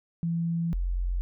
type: tone pair in turn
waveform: sine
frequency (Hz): 167.8 / 44.44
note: E3 / F1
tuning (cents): +31 / +31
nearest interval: octave + major seventh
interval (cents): 2300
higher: first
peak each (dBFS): -25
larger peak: neither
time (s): 0.23-0.73 / 0.73-1.21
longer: first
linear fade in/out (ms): 0
effects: none